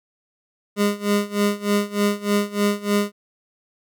25% pulse tone with tremolo, 204.7 Hz, G#3, 25 cents flat, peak -12 dBFS, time 0.76-3.12 s, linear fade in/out 50 ms, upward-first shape sine, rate 3.3 Hz, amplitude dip 90%, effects none

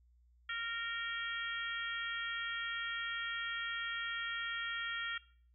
harmonic tone, 462.9 Hz, A#4, 12 cents flat, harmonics 3 / 4 / 5 / 6 / 7, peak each -41 / -41 / -46 / -49 / -44 dBFS, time 0.49-5.18 s, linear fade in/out 5 ms, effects noise-tail reverb RT60 0.5 s tail -20 dB re dry + added 60 Hz sine -64 dBFS peak until 5.54 s

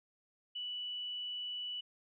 sine tone, 2960 Hz, F#7, in tune, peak -38 dBFS, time 0.55-1.81 s, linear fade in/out 10 ms, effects none

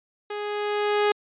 sawtooth tone with level ramp, 415.3 Hz, G#4, in tune, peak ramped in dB -26 to -14 dBFS, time 0.3-1.12 s, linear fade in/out 5 ms, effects resampled to 8000 Hz

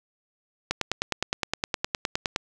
click train, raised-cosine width 0.2 ms, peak -7 dBFS, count 17, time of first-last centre 0.71-2.361 s, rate 9.69 Hz, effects none

